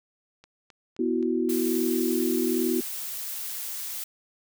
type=click train; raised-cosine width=0.2 ms; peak=-33 dBFS; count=6; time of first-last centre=0.44-1.752 s; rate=3.81 Hz
type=chord; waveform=sine; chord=B suspended fourth; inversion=none; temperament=just; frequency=246.9 / 329.3 / 370.4 Hz; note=B3 / E4 / F#4; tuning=0 / -2 / +2 cents; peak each=-27 dBFS; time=0.99-2.81 s; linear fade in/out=5 ms
type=noise; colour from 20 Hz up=blue; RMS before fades=-34 dBFS; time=1.49-4.04 s; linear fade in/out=5 ms
effects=none